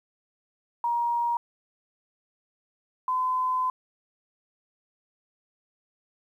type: tone pair in turn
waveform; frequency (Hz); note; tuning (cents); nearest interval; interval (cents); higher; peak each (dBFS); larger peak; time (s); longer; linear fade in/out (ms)
sine; 946 / 1018.9; A#5 / C6; +25 / -46; minor second; 129; second; -23; neither; 0.84-1.37 / 3.08-3.7; second; 2
effects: 10-bit